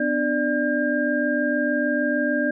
sine tone cluster, 250.8 / 297.4 / 591 / 1606 Hz, B3 / D4 / D5 / G6, +27 / +22 / +11 / +41 cents, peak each -25 dBFS, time 0-2.51 s, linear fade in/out 5 ms, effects none

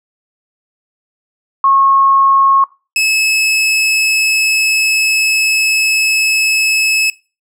sine / sawtooth tone pair in turn, 1090 / 2592 Hz, C#6 / E7, -29 / -30 cents, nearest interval octave + minor third, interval 1499 cents, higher second, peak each -7 dBFS, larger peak neither, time 1.64-2.64 / 2.96-7.1 s, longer second, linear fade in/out 2 ms, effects noise-tail reverb RT60 0.3 s tail -20 dB re dry + low-pass 12000 Hz 12 dB/octave

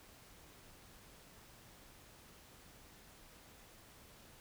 silence, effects pink hiss -60 dBFS RMS until 4.4 s

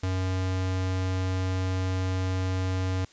square tone, 93.2 Hz, F#2, 13 cents sharp, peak -26 dBFS, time 0.03-3.05 s, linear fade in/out 5 ms, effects white hiss -56 dBFS RMS until 3.12 s + resampled to 16000 Hz

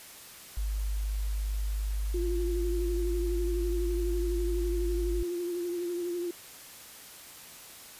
sine tone, 51.4 Hz, G#1, 17 cents flat, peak -28 dBFS, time 0.57-5.23 s, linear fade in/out 5 ms
sine tone with vibrato, 349.2 Hz, F4, in tune, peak -30 dBFS, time 2.14-6.31 s, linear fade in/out 5 ms, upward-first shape triangle, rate 12 Hz, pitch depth 43 cents each way
effects white hiss -48 dBFS RMS until 7.99 s + resampled to 32000 Hz

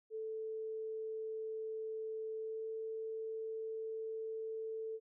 sine tone with pitch glide, 440 to 443.1 Hz, A4 to A4, 0 to +12 cents, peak -39 dBFS, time 0.1-5 s, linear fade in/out 50 ms, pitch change +12 cents, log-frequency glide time 2.37-2.68 s, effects none

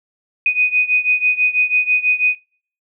sine beating tone pair, 2489 / 2495.1 Hz, D#7 / D#7, 0 / +4 cents, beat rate 6.1 Hz, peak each -15 / -18 dBFS, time 0.46-2.35 s, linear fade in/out 2 ms, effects noise-tail reverb RT60 0.5 s tail -25 dB re dry

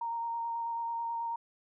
sine tone with vibrato, 928 Hz, A#5, 8 cents flat, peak -32 dBFS, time 0.01-1.36 s, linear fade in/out 5 ms, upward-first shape square, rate 9.2 Hz, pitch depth 10 cents each way, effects none

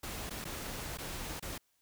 pink noise with dropouts, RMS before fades -41 dBFS, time 0.03-1.58 s, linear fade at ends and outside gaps 5 ms, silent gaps 0.296-0.306 / 0.444-0.451 / 0.974-0.984 / 1.397-1.424 s, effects white hiss -75 dBFS RMS until 1.81 s

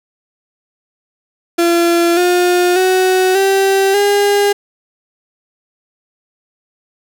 35% pulse tone with pitch steps, 341.4 / 356.5 / 372.3 / 388.8 / 406 Hz, F4 / F4 / F#4 / G4 / G#4, -39 / +36 / +11 / -14 / -39 cents, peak -8 dBFS, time 1.58-4.53 s, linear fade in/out 10 ms, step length 590 ms, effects none

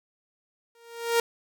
sawtooth tone with exponential growth, 466.2 Hz, A#4, in tune, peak -14 dBFS, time 0.75-1.2 s, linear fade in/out 2 ms, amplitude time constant 97 ms, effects none

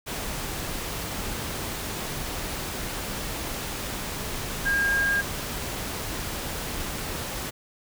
sine tone in noise, 1617 Hz, G#6, 47 cents flat, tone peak -21 dBFS, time 4.65-5.22 s, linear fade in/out 20 ms, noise pink, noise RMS -32 dBFS, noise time 0.06-7.51 s, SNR +8 dB, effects none

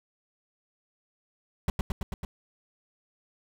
brown noise with echo, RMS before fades -23 dBFS, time 1.68-1.7 s, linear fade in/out 2 ms, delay 110 ms, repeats 5, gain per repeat -2 dB, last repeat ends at 2.25 s, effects none

